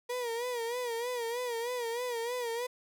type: tone with vibrato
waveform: 35% pulse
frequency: 478.3 Hz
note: A#4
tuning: 44 cents sharp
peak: -31 dBFS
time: 0.09-2.67 s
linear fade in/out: 10 ms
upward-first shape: sine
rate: 3.2 Hz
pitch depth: 81 cents each way
effects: none